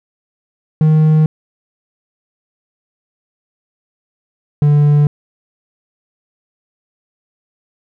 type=tone pair in turn; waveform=triangle; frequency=155.56 / 146.82 Hz; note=D#3 / D3; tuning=0 / 0 cents; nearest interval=minor second; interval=100 cents; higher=first; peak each=-5 dBFS; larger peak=neither; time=0.81-1.26 / 4.62-5.07 s; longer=neither; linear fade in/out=2 ms; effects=none